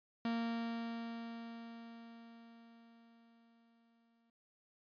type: tone with exponential decay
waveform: 45% pulse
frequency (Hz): 231.2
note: A#3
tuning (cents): -14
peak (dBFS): -34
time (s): 0.25-4.3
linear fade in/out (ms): 2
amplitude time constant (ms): 880
effects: resampled to 11025 Hz